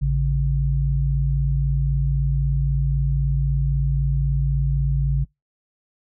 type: tone pair together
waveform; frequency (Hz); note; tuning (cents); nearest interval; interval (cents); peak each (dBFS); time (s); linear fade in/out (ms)
sine; 55.28 / 139.1; A1 / C#3; +9 / +6; octave + major third; 1597; -20; 0.01-5.25; 20
effects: noise-tail reverb RT60 0.2 s tail -26 dB re dry